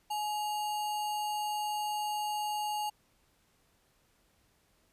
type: tone with sample-and-hold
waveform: sine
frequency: 843 Hz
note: G#5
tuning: 26 cents sharp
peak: -31 dBFS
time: 0.1-2.9 s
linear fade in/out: 10 ms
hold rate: 3675 Hz
effects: pink hiss -70 dBFS RMS until 4.92 s + resampled to 32000 Hz